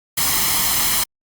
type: noise with comb filter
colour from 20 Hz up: white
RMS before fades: -18 dBFS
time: 0.17-1.04 s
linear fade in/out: 10 ms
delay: 0.97 ms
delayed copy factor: +0.6
effects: Opus 48 kbps